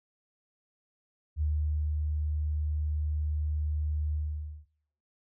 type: tone with ADSR envelope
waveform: sine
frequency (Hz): 75.7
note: D#2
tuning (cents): -47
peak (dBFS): -25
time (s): 1.36-4.66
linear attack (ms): 54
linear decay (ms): 530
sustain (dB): -2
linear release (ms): 520
effects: noise-tail reverb RT60 0.7 s tail -23 dB re dry